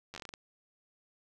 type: slowing click train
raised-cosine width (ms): 0.2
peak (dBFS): -26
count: 9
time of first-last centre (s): 0.14-0.338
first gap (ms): 10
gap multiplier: 1.25
effects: none